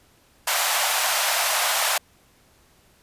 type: high-pass noise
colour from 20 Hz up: pink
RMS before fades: -22 dBFS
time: 0.47-1.98 s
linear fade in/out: 5 ms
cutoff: 620 Hz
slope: 48 dB/octave
effects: pink hiss -58 dBFS RMS until 3.02 s + resampled to 32000 Hz